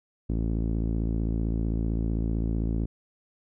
sawtooth tone with low-pass filter, 55.6 Hz, A1, 19 cents sharp, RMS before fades -27 dBFS, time 0.29-2.86 s, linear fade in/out 10 ms, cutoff 290 Hz, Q 1.7, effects none

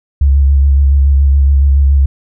sine tone with vibrato, 69.3 Hz, C#2, in tune, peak -5 dBFS, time 0.21-2.06 s, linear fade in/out 5 ms, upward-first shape square, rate 7.1 Hz, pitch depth 28 cents each way, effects none

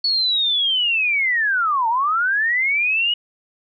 sine linear two-way sweep, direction down then up, 4440 to 880 to 2924 Hz, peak -16 dBFS, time 0.04-3.14 s, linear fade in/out 5 ms, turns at 1.88 s, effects none

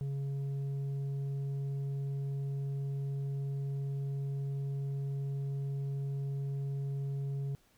sine tone with tanh clipping, 138.59 Hz, C#3, in tune, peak -34 dBFS, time 0.01-7.55 s, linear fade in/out 0 ms, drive 5 dB, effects pink hiss -68 dBFS RMS until 7.77 s

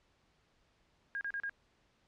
sine tone bursts, 1625 Hz, G#6, 38 cents flat, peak -35 dBFS, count 4, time 1.15-1.495 s, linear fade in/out 0 ms, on 60 ms, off 35 ms, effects pink hiss -72 dBFS RMS until 2.07 s + low-pass 5000 Hz 12 dB/octave

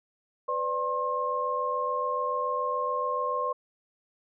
sine tone cluster, 502 / 589 / 1068 Hz, B4 / D5 / C6, +28 / +5 / +35 cents, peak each -32 / -34 / -28 dBFS, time 0.48-3.53 s, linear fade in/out 10 ms, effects none

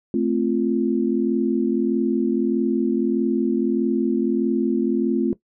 sine chord, F major, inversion first, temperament equal with one note detuned, 220 / 261.6 / 346.4 Hz, A3 / C4 / F4, 0 / 0 / -14 cents, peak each -22 dBFS, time 0.14-5.33 s, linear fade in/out 2 ms, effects noise-tail reverb RT60 0.1 s tail -17 dB re dry

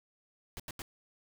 pink noise bursts, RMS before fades -42 dBFS, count 3, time 0.57-0.819 s, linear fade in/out 0 ms, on 27 ms, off 84 ms, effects none

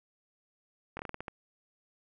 slowing click train, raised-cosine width 0.5 ms, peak -23 dBFS, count 8, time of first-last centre 0.97-1.282 s, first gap 22 ms, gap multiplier 1.23, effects none

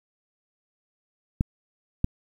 clicks, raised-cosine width 5 ms, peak -9 dBFS, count 2, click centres 1.409 / 2.044 s, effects 8-bit

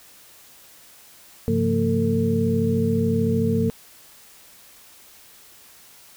sine tone cluster, 101 / 136.1 / 174.7 / 228.3 / 449 Hz, G#2 / C#3 / F3 / A#3 / A4, -48 / -31 / +1 / -36 / +35 cents, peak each -25 / -28 / -26 / -22 / -24 dBFS, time 1.48-3.7 s, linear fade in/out 0 ms, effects white hiss -49 dBFS RMS until 6.16 s

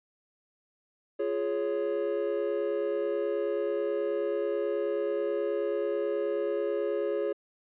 triangle chord, Db major, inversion first, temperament just, 346.5 / 415.8 / 554.4 Hz, F4 / Ab4 / Db5, -14 / +2 / 0 cents, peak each -32 / -28 / -30 dBFS, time 1.19-7.33 s, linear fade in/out 10 ms, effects resampled to 8000 Hz

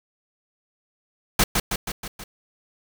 pink noise with echo, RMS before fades -17 dBFS, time 1.39-1.44 s, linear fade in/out 5 ms, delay 160 ms, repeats 5, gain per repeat -4 dB, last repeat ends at 2.24 s, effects none

